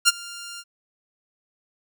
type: tone with ADSR envelope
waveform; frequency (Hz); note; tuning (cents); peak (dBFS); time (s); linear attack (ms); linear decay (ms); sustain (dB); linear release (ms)
10% pulse; 1396.9; F6; 0; -3; 0.05-0.64; 32; 27; -24; 48
effects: none